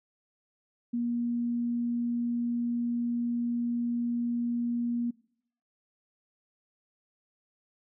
sine tone, 238 Hz, A#3, 36 cents sharp, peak -27 dBFS, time 0.93-5.11 s, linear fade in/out 10 ms, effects noise-tail reverb RT60 0.7 s tail -23 dB re dry

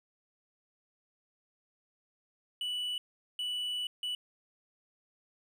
triangle tone bursts at uneven times, 2960 Hz, F#7, in tune, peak -31 dBFS, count 3, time 2.61-2.98 / 3.39-3.87 / 4.03-4.15 s, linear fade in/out 2 ms, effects none

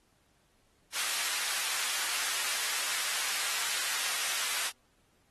pink high-pass noise, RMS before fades -33 dBFS, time 0.92-4.72 s, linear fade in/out 50 ms, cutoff 1500 Hz, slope 12 dB/octave, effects pink hiss -70 dBFS RMS until 5.3 s + AAC 32 kbps

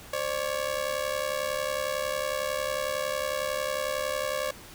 sawtooth ring-modulated tone, 559 Hz, C#5, 14 cents sharp, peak -21 dBFS, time 0.13-4.51 s, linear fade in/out 5 ms, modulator 35.5 Hz, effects pink hiss -47 dBFS RMS until 4.74 s

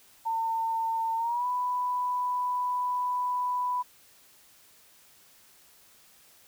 sine tone with pitch glide, 904 to 991.5 Hz, A5 to B5, +47 to +7 cents, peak -26 dBFS, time 0.25-3.83 s, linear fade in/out 20 ms, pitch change +160 cents, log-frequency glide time 1.17-1.46 s, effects white hiss -58 dBFS RMS until 6.47 s

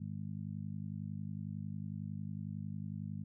harmonic tone, 51 Hz, G#1, 31 cents flat, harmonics 2 / 3 / 4 / 5, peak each -44 / -43 / -44 / -54 dBFS, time 0-3.24 s, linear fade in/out 10 ms, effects none

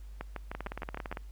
two click trains, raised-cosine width 0.5 ms, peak -22 / -22 dBFS, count 7 / 12, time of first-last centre 0.21-1.126 / 0.55-1.171 s, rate 6.55 / 17.7 Hz, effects added 50 Hz sine -43 dBFS peak until 1.31 s + pink hiss -65 dBFS RMS until 1.31 s

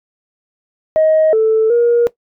sine tone with pitch steps, 629 / 440.6 / 474 Hz, D#5 / A4 / A#4, +19 / +2 / +29 cents, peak -7 dBFS, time 0.96-2.07 s, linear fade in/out 0 ms, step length 370 ms, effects noise-tail reverb RT60 0.1 s tail -18 dB re dry + tanh soft clip ceiling -5 dBFS

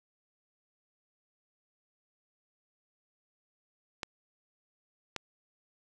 clicks, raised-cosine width 0.2 ms, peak -17 dBFS, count 2, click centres 4.032 / 5.163 s, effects none

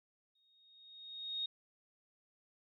sine tone with exponential growth, 3729 Hz, A#7, in tune, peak -34 dBFS, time 0.35-1.46 s, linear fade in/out 5 ms, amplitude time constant 240 ms, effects none

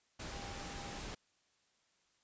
sine tone in noise, 800 Hz, G5, 35 cents sharp, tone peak -52 dBFS, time 0.32-1 s, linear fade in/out 10 ms, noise pink, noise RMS -45 dBFS, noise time 0.19-1.15 s, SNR -10 dB, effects white hiss -75 dBFS RMS until 2.23 s + resampled to 16000 Hz

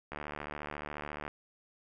click train, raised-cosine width 0.5 ms, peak -24 dBFS, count 87, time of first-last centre 0.12-1.279 s, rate 74.2 Hz, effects none

